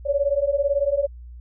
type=beating tone pair; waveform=sine; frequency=554.4 / 572.4 Hz; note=C#5 / D5; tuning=0 / -45 cents; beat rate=18 Hz; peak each=-22 / -21 dBFS; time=0.05-1.07 s; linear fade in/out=20 ms; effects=added 60 Hz sine -37 dBFS peak until 1.4 s